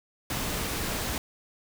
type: noise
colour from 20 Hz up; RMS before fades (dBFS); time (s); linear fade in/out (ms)
pink; -31; 0.3-1.18; 2
effects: none